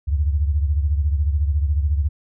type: beating tone pair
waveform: sine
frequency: 71.8 / 85.8 Hz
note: D2 / F2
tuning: -39 / -30 cents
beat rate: 14 Hz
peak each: -17 / -24 dBFS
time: 0.07-2.09 s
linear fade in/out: 20 ms
effects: none